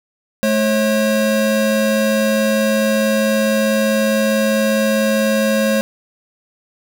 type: tone pair together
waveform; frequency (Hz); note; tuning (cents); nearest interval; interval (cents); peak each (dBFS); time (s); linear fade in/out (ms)
square; 215.4 / 541.6; A3 / C#5; -37 / -40; octave + major third; 1597; -17; 0.43-5.81; 0
effects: none